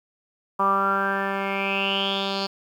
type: tone with low-pass filter sweep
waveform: 10% pulse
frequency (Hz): 196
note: G3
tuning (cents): 0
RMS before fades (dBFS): -24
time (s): 0.59-2.47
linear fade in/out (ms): 10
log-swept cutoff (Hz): 1100 to 4400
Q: 9
effects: 9-bit